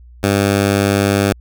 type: tone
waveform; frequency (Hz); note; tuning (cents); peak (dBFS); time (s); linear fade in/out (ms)
10% pulse; 100; G2; +35; -4; 0.23-1.33; 5
effects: added 60 Hz sine -38 dBFS peak until 1.4 s